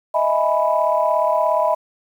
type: chord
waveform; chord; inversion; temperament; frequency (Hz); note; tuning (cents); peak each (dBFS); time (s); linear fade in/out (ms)
sine; E major seventh; third; equal with one note detuned; 622.3 / 659.3 / 834.5 / 987.8; D#5 / E5 / G#5 / B5; 0 / 0 / +8 / 0; -19 / -20 / -25 / -19; 0.14-1.75; 10
effects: tanh soft clip ceiling -4 dBFS + 8-bit